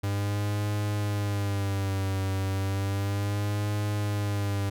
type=tone with vibrato; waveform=45% pulse; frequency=100 Hz; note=G2; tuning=35 cents sharp; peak=-26 dBFS; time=0.03-4.7 s; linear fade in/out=10 ms; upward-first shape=sine; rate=0.33 Hz; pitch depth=66 cents each way; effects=none